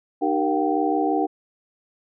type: tone cluster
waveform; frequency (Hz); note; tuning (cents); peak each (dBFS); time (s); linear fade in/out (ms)
sine; 304.6 / 385.3 / 467.7 / 708 / 774; D#4 / G4 / A#4 / F5 / G5; -37 / -30 / +6 / +23 / -22; -23 / -26 / -28 / -28 / -24; 0.21-1.27; 20
effects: none